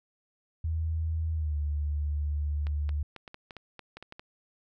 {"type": "tone with pitch glide", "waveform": "sine", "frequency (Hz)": [80.4, 73.73], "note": ["E2", "D2"], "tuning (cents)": [-43, 7], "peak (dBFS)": -27, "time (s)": [0.64, 3.03], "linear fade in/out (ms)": 5, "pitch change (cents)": -150, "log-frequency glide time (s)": [1.33, 1.56]}
{"type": "clicks", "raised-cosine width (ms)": 0.3, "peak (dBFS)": -27, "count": 12, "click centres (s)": [2.669, 2.892, 3.163, 3.278, 3.344, 3.508, 3.567, 3.793, 3.97, 4.026, 4.124, 4.195]}
{"effects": []}